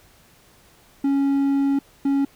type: tone pair in turn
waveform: triangle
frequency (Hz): 277.2 / 277.2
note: C#4 / C#4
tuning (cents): 0 / 0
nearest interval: unison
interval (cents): 0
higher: neither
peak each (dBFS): -15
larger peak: neither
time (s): 1.04-1.79 / 2.05-2.25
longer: first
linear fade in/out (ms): 5
effects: pink hiss -54 dBFS RMS until 2.35 s

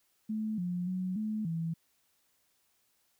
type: tone with pitch steps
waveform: sine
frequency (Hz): 216.9 / 177.7 / 184.6 / 215.3 / 164.6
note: A3 / F3 / F#3 / A3 / E3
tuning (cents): -25 / +30 / -4 / -37 / -2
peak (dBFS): -31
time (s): 0.29-1.74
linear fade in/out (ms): 10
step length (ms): 290
effects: white hiss -73 dBFS RMS until 3.19 s

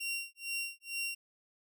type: tone with tremolo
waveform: sawtooth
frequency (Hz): 2752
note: F7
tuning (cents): -26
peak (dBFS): -30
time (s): 0-1.15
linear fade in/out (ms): 10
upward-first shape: sine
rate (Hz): 2.2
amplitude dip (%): 100
effects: none

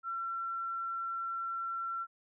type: tone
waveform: sine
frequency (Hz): 1355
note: E6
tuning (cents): +47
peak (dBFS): -34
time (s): 0.03-2.07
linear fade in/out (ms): 50
effects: none

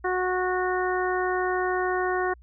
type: harmonic tone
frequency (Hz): 366.8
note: F#4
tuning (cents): -15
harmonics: 1 / 2 / 3 / 4 / 5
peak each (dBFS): -26 / -29 / -31 / -32 / -33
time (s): 0.04-2.34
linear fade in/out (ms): 10
effects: added 60 Hz sine -48 dBFS peak until 2.42 s

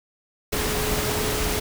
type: tone in noise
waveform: sine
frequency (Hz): 423.4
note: G#4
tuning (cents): +33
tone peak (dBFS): -30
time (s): 0.52-1.6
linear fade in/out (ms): 10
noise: pink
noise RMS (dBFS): -25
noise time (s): 0.52-1.6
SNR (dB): -8
effects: none

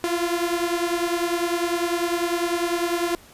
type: beating tone pair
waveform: sawtooth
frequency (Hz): 341.2 / 351.2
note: F4 / F4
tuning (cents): -40 / +10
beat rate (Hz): 10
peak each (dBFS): -20 / -22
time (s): 0.04-3.15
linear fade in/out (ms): 0
effects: pink hiss -49 dBFS RMS until 3.33 s + resampled to 32000 Hz

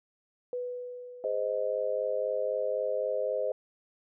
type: tone with exponential decay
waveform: sine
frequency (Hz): 493.9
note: B4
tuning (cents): 0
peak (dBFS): -30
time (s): 0.53-2.47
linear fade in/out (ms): 1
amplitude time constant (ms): 420
type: chord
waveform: sine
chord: Ab major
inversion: none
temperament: just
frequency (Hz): 415.3 / 519.1 / 623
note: Ab4 / C5 / Eb5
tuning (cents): 0 / -14 / +2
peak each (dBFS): -36 / -30 / -32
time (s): 1.24-3.52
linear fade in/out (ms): 2
effects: none

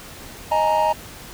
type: chord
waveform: triangle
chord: D# suspended fourth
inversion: none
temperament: equal with one note detuned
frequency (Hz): 622.3 / 840.7 / 932.3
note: D#5 / G#5 / A#5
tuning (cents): 0 / +21 / 0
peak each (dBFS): -19 / -20 / -17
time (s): 0.51-0.93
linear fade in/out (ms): 10
effects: pink hiss -39 dBFS RMS until 1.33 s

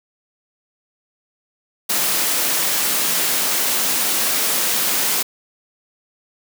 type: high-pass noise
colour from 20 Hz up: white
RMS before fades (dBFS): -19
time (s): 1.89-5.23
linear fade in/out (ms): 10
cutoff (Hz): 160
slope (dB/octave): 24
effects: none

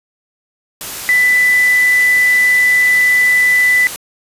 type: tone in noise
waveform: sine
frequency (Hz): 1991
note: B6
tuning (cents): +14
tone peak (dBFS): -8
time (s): 1.09-3.87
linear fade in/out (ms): 0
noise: white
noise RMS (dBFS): -25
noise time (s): 0.81-3.96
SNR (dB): +14
effects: resampled to 32000 Hz

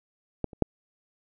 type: clicks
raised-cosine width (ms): 2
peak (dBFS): -14 / -30 / -7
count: 3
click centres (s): 0.443 / 0.532 / 0.623
effects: none

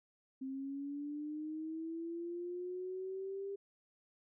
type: linear sweep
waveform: sine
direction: up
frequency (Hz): 263.1 to 399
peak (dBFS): -39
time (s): 0.41-3.56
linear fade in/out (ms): 10
effects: none

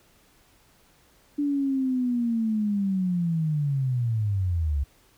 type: linear sweep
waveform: sine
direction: down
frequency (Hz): 292.2 to 67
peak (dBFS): -22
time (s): 1.38-4.84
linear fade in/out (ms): 10
effects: pink hiss -60 dBFS RMS until 5.17 s

